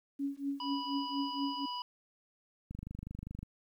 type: tone with tremolo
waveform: sine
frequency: 279.3 Hz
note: C#4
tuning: 13 cents sharp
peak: -30 dBFS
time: 0.19-1.66 s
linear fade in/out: 10 ms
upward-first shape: triangle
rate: 4.2 Hz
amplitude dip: 100%
type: harmonic tone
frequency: 984 Hz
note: B5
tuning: 7 cents flat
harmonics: 1 / 3 / 5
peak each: -38 / -43 / -45 dBFS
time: 0.6-1.82 s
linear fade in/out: 2 ms
type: click train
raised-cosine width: 5 ms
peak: -30 dBFS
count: 19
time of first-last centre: 2.71-3.43 s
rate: 25 Hz
effects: 11-bit